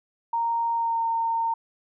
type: tone with pitch glide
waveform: sine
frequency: 928 to 915.2 Hz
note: A#5 to A#5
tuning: -8 to -32 cents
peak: -22 dBFS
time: 0.33-1.54 s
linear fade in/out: 5 ms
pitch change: -24 cents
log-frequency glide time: 0.72-1.02 s
effects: none